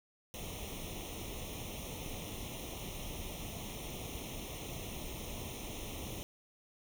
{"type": "noise with comb filter", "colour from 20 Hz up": "pink", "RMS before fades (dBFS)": -43, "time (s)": [0.34, 6.23], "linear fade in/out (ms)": 0, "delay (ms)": 0.32, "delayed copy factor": 0.9, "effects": []}